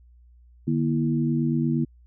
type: tone cluster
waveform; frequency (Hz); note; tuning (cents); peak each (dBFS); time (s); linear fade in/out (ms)
sine; 150.3 / 238.6 / 327.9; D3 / A#3 / E4; +40 / +41 / -9; -24 / -24 / -28; 0.67-1.85; 10
effects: added 60 Hz sine -50 dBFS peak until 2.06 s